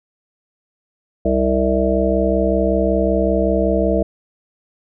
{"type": "harmonic tone", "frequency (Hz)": 65.3, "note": "C2", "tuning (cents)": -3, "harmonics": [1, 3, 5, 7, 9, 10], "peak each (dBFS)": [-21, -21, -21, -21, -21, -21], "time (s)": [1.25, 4.03], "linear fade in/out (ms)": 5, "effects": []}